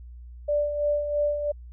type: tone with tremolo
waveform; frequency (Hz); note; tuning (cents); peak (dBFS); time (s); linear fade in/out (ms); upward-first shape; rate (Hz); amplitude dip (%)
sine; 587.3; D5; 0; -20; 0.48-1.52; 10; sine; 3; 55
effects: added 60 Hz sine -40 dBFS peak until 1.72 s